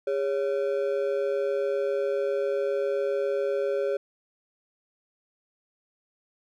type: ring-modulated tone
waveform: triangle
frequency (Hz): 481.7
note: B4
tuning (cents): -43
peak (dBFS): -19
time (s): 0.07-3.97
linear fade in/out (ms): 5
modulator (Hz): 73.7
effects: none